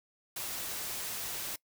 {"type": "noise", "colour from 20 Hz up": "white", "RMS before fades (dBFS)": -38, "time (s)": [0.36, 1.56], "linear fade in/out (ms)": 5, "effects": ["noise-tail reverb RT60 0.1 s tail -22 dB re dry"]}